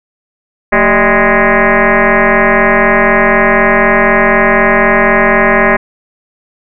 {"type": "tone with frequency modulation", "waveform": "sine", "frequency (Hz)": 637, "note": "D#5", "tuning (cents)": 41, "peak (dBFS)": -5, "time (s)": [0.72, 5.77], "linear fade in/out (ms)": 10, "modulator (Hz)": 205, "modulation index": 7.1, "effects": []}